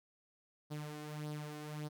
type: tone with flanger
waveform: sawtooth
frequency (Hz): 150.4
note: D3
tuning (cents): +42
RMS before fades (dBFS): -44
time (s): 0.7-1.89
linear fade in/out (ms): 20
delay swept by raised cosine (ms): 0.2 to 2.8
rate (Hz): 1.7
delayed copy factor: +0.6
effects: none